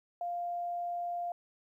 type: tone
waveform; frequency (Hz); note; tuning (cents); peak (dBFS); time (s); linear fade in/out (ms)
sine; 698.5; F5; 0; -33; 0.21-1.32; 2
effects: 12-bit